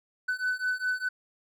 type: beating tone pair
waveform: triangle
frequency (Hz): 1500 / 1504.9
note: F#6 / F#6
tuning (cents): +23 / +29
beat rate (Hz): 4.9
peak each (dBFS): -29 / -28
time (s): 0.28-1.09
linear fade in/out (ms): 10
effects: none